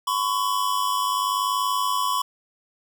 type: tone pair together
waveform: square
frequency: 1014 / 1114.8 Hz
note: B5 / C#6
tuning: +45 / +9 cents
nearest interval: major second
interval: 164 cents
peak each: -25 dBFS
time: 0.07-2.22 s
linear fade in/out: 5 ms
effects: none